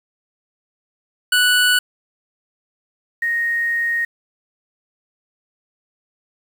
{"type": "tone pair in turn", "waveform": ["25% pulse", "sine"], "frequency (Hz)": [1480, 1864.7], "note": ["F#6", "A#6"], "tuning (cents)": [0, 0], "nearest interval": "major third", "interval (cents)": 400, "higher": "second", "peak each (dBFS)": [-9, -17], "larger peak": "first", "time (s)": [[1.32, 1.79], [3.22, 4.05]], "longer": "second", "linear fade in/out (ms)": 5, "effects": ["7-bit"]}